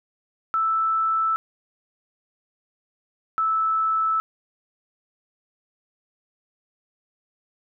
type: tone pair in turn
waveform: sine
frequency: 1318.5 / 1311.3 Hz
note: E6 / E6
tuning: 0 / -9 cents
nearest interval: unison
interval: 9 cents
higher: first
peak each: -19 dBFS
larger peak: neither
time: 0.54-1.36 / 3.38-4.2 s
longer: neither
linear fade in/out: 0 ms
effects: none